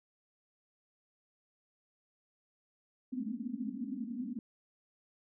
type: band-pass noise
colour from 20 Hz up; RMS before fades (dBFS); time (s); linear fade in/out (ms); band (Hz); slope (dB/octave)
white; -39; 3.12-4.39; 2; 210 to 270; 96
effects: none